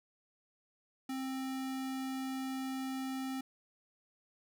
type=tone; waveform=square; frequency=263.9 Hz; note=C4; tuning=15 cents sharp; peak=-37 dBFS; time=1.09-3.41 s; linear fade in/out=5 ms; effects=none